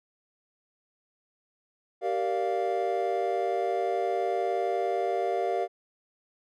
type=chord; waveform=triangle; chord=G minor seventh; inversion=none; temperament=equal with one note detuned; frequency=386.8 / 466.2 / 587.3 / 698.5 Hz; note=G4 / Bb4 / D5 / F5; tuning=-23 / 0 / 0 / 0 cents; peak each=-29 / -30 / -32 / -27 dBFS; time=2.01-5.68 s; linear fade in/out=50 ms; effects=none